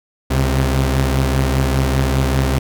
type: tone pair together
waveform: sawtooth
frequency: 68.16 / 131.3 Hz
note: C#2 / C3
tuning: -29 / +6 cents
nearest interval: major seventh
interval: 1135 cents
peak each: -12 / -14 dBFS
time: 0.3-2.59 s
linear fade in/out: 10 ms
effects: none